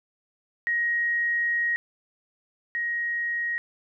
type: tone pair in turn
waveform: sine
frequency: 1885 / 1885 Hz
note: A#6 / A#6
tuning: +19 / +19 cents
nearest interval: unison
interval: 0 cents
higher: neither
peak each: -22 / -25 dBFS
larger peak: first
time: 0.67-1.76 / 2.75-3.58 s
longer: first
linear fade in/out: 0 ms
effects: none